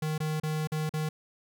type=tone with dropouts; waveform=square; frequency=155 Hz; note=D#3; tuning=6 cents flat; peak=-29 dBFS; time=0.02-1.09 s; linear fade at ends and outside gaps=5 ms; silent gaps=0.18-0.202 / 0.4-0.433 / 0.673-0.719 / 0.894-0.937 s; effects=none